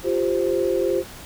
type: chord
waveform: sine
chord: F suspended second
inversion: none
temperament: equal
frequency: 349.2 / 392 / 523.3 Hz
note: F4 / G4 / C5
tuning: 0 / 0 / 0 cents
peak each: -23 dBFS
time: 0.03-1.04 s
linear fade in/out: 50 ms
effects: pink hiss -40 dBFS RMS until 1.25 s